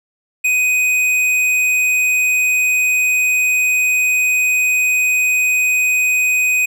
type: tone with hard clipping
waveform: sine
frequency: 2500 Hz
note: D#7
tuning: 8 cents sharp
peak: -14 dBFS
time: 0.44-6.66 s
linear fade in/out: 10 ms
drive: 10 dB
effects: none